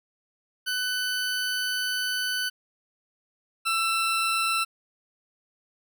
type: tone pair in turn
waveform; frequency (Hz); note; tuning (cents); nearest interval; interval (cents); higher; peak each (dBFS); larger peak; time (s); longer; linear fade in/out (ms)
20% pulse; 1500 / 1336.3; F#6 / E6; +23 / +23; major second; 200; first; -21 / -18; second; 0.66-2.5 / 3.65-4.65; first; 20
effects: none